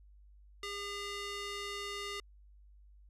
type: tone with band-pass filter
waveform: square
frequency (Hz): 404.9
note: G#4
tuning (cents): -44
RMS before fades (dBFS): -41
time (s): 0.63-2.2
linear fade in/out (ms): 2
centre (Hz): 3300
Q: 0.71
effects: added 50 Hz sine -56 dBFS peak until 3.09 s + resampled to 32000 Hz